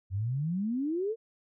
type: exponential sweep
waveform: sine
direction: up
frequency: 90.5 to 467.4 Hz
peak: -28 dBFS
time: 0.1-1.16 s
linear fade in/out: 50 ms
effects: none